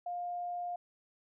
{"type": "tone", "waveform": "sine", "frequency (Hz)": 706, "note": "F5", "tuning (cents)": 19, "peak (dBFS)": -35, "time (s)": [0.06, 0.76], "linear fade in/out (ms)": 5, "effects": []}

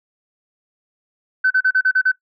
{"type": "tone bursts", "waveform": "sine", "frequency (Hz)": 1520, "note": "F#6", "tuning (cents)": 46, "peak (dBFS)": -11, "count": 7, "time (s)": [1.44, 2.118], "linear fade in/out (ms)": 10, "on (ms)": 66, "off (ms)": 36, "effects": ["noise-tail reverb RT60 0.1 s tail -17 dB re dry", "tanh soft clip ceiling -7 dBFS"]}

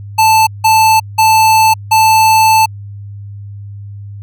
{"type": "tone bursts at uneven times", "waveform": "square", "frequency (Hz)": 880, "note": "A5", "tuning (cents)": 0, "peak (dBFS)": -6, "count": 4, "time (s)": [[0.18, 0.47], [0.64, 1], [1.18, 1.74], [1.91, 2.66]], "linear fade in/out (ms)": 10, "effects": ["added 101 Hz sine -25 dBFS peak until 4.22 s"]}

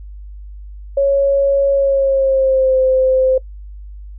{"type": "tone with pitch glide", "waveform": "sine", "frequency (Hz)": [554.4, 520.3], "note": ["C#5", "C5"], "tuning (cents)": [0, -10], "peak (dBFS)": -10, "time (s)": [0.97, 3.38], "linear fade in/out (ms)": 5, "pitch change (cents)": -110, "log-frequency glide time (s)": [1.72, 2.78], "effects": ["noise-tail reverb RT60 0.1 s tail -21 dB re dry", "added 50 Hz sine -30 dBFS peak until 4.18 s"]}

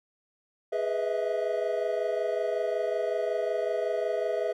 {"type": "chord", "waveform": "triangle", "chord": "E major seventh", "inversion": "first", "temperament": "equal with one note detuned", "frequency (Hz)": [415.3, 493.9, 633.9, 659.3], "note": ["G#4", "B4", "D#5", "E5"], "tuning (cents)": [0, 0, 32, 0], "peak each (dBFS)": -30, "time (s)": [0.72, 4.53], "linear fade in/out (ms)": 10, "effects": []}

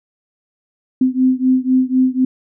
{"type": "beating tone pair", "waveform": "sine", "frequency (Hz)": [256, 260], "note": ["C4", "C4"], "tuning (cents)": [-38, -11], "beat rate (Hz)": 4, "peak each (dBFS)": [-14, -15], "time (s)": [1.01, 2.25], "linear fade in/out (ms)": 5, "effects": []}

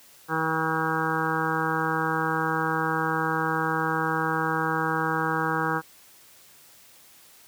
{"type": "harmonic tone", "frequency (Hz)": 160, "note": "D#3", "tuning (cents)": 49, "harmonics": [1, 2, 3, 5, 6, 7, 8, 9, 10], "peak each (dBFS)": [-32, -32, -32, -32, -32, -32, -32, -32, -32], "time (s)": [0.28, 5.82], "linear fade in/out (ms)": 50, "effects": ["white hiss -53 dBFS RMS until 7.47 s", "high-pass 60 Hz 12 dB/octave"]}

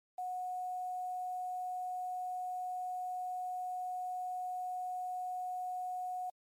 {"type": "tone with quantisation", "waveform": "sine", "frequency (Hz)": 731, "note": "F#5", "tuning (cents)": -21, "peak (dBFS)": -36, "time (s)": [0.18, 6.3], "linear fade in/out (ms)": 5, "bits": 10, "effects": ["MP3 64 kbps"]}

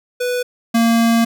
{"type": "tone pair in turn", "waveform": "square", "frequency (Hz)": [493.9, 230.3], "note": ["B4", "A#3"], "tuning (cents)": [0, -21], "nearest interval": "octave + minor second", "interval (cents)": 1321, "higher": "first", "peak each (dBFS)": [-18, -12], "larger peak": "second", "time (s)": [[0.2, 0.43], [0.74, 1.25]], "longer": "second", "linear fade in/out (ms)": 10, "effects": []}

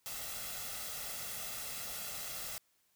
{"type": "noise with comb filter", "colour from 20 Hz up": "white", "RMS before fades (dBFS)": -42, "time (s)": [0.06, 2.58], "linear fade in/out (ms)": 0, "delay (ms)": 1.5, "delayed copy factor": 0.6, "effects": ["white hiss -74 dBFS RMS until 2.95 s"]}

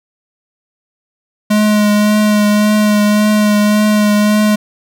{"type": "tone with vibrato", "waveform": "square", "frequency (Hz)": 210, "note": "G#3", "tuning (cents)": 19, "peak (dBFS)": -9, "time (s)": [1.5, 4.56], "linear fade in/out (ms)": 10, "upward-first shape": "triangle", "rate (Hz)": 1.8, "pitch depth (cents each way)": 20, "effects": []}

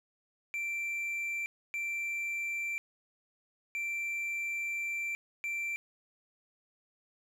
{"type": "tone bursts at uneven times", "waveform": "triangle", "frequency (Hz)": 2349, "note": "D7", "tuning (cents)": 0, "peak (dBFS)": -31, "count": 4, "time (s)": [[0.54, 1.46], [1.74, 2.78], [3.75, 5.15], [5.44, 5.76]], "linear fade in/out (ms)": 0, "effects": []}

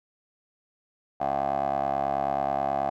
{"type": "tone with band-pass filter", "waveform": "15% pulse", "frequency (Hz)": 69.3, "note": "C#2", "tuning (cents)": 0, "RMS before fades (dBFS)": -27, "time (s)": [1.2, 2.9], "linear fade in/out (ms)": 10, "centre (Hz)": 750, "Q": 5.7, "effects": []}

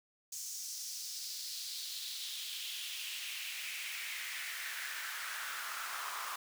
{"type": "noise with high-pass filter sweep", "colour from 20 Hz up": "pink", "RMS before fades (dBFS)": -42, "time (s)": [0.32, 6.36], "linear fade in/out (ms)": 5, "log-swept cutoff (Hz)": [6400, 1100], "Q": 2.9, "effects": []}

